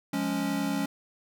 square chord, Db major, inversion first, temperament equal with one note detuned, 176.64 / 207.7 / 277.2 Hz, F3 / Ab3 / Db4, +20 / 0 / 0 cents, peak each -35 / -33 / -30 dBFS, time 0.13-0.86 s, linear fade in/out 5 ms, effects none

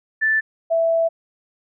sine tone pair in turn, 1760 / 660.7 Hz, A6 / E5, 0 / +4 cents, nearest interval octave + perfect fourth, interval 1696 cents, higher first, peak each -15 dBFS, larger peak neither, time 0.21-0.41 / 0.7-1.09 s, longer second, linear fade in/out 20 ms, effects none

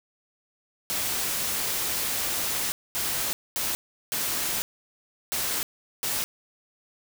white noise bursts at uneven times, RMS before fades -28 dBFS, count 6, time 0.9-2.72 / 2.95-3.33 / 3.56-3.75 / 4.12-4.62 / 5.32-5.63 / 6.03-6.24 s, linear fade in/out 0 ms, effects none

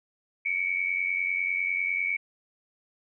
sine tone pair together, 2217 / 2307 Hz, C#7 / D7, 0 / -31 cents, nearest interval minor second, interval 69 cents, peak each -28 dBFS, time 0.45-2.17 s, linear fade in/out 10 ms, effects none

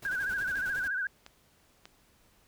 pink noise with tremolo, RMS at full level -46 dBFS, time 0.02-0.88 s, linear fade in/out 5 ms, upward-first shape square, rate 11 Hz, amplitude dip 50%
sine tone with vibrato, 1555 Hz, G6, 14 cents flat, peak -29 dBFS, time 0.05-1.07 s, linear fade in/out 2 ms, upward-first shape sine, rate 14 Hz, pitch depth 94 cents each way
clicks, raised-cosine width 0.2 ms, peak -29 dBFS, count 3, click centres 0.557 / 1.264 / 1.855 s
effects pink hiss -65 dBFS RMS until 2.47 s

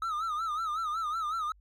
triangle tone with vibrato, 1273 Hz, D#6, 39 cents sharp, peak -28 dBFS, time 0.02-1.52 s, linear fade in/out 2 ms, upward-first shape sine, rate 5.4 Hz, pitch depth 110 cents each way, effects added 50 Hz sine -57 dBFS peak until 1.6 s

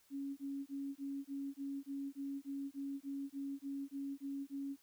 sine tone bursts, 277.2 Hz, C#4, in tune, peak -39 dBFS, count 16, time 0.1-4.765 s, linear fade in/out 50 ms, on 270 ms, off 23 ms, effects white hiss -70 dBFS RMS until 4.82 s

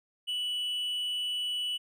triangle tone with amplitude modulation, 2960 Hz, F#7, in tune, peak -27 dBFS, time 0.27-1.78 s, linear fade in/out 20 ms, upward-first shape sine, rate 259 Hz, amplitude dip 30%, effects none

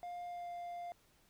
triangle tone with pitch glide, 705 to 698.9 Hz, F5 to F5, +16 to +1 cents, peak -40 dBFS, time 0.03-0.92 s, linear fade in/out 0 ms, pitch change -15 cents, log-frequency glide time 0.25-0.48 s, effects pink hiss -70 dBFS RMS until 1.29 s

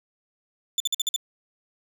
30% pulse tone bursts, 3520 Hz, A7, in tune, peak -19 dBFS, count 6, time 0.78-1.162 s, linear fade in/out 2 ms, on 22 ms, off 50 ms, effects none

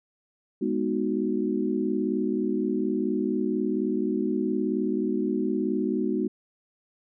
sine chord, G# minor seventh, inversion none, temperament equal, 207.7 / 246.9 / 311.1 / 370 Hz, G#3 / B3 / D#4 / F#4, 0 / 0 / 0 / 0 cents, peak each -29 dBFS, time 0.61-6.28 s, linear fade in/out 10 ms, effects none

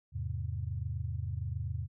sine chord, E augmented, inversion none, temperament equal, 82.41 / 103.83 / 130.81 Hz, E2 / G#2 / B#2, 0 / 0 / 0 cents, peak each -37 / -37 / -39 dBFS, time 0.12-1.88 s, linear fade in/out 50 ms, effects none

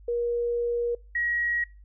sine tone pair in turn, 475.6 / 1902.4 Hz, A#4 / A#6, +35 / +35 cents, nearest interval 2 octaves, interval 2400 cents, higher second, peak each -24 dBFS, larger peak neither, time 0.08-0.95 / 1.15-1.64 s, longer first, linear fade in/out 5 ms, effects noise-tail reverb RT60 0.3 s tail -25 dB re dry + added 50 Hz sine -47 dBFS peak until 1.84 s

